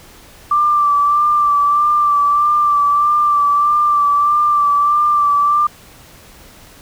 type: tone with vibrato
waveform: sine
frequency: 1174.7 Hz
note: D6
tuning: in tune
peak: -10 dBFS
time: 0.51-5.67 s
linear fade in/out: 5 ms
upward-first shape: sine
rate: 1.6 Hz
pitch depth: 29 cents each way
effects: pink hiss -42 dBFS RMS until 6.81 s